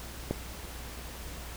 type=click; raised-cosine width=2 ms; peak=-15 dBFS; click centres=0.31 s; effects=added 60 Hz sine -43 dBFS peak until 1.56 s + pink hiss -44 dBFS RMS until 1.56 s